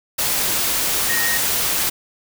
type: tone in noise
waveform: sine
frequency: 1864.7 Hz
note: A#6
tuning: in tune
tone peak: -21 dBFS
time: 1.09-1.38 s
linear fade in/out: 10 ms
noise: white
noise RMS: -20 dBFS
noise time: 0.18-1.9 s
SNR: -4 dB
effects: none